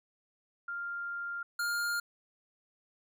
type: tone pair in turn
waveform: sine / square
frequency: 1396.9 / 1407.4 Hz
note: F6 / F6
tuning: 0 / +13 cents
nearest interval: unison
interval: 13 cents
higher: second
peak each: -35 / -31 dBFS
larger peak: second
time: 0.68-1.43 / 1.59-2 s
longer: first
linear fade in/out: 5 ms
effects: none